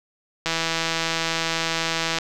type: click train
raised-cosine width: 0.2 ms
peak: -6 dBFS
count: 284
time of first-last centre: 0.46-2.186 s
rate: 164 Hz
effects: none